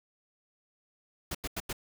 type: noise bursts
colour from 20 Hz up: pink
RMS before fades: -35 dBFS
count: 4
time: 1.31-1.729 s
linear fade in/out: 5 ms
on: 38 ms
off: 89 ms
effects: none